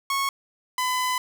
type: tone pair in turn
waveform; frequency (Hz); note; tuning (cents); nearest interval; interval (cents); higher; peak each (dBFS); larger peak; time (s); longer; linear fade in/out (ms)
sawtooth; 1100 / 1007.7; C#6 / B5; -14 / +35; major second; 151; first; -19; neither; 0.1-0.29 / 0.78-1.18; second; 2
effects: none